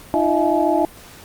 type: tone cluster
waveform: sine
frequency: 307.9 / 342.1 / 626 / 673 / 851 Hz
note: D#4 / F4 / D#5 / E5 / G#5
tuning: -18 / -36 / +10 / +36 / +42 cents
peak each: -21 dBFS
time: 0.14-0.85 s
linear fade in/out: 0 ms
effects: pink hiss -42 dBFS RMS until 1.24 s + Opus 48 kbps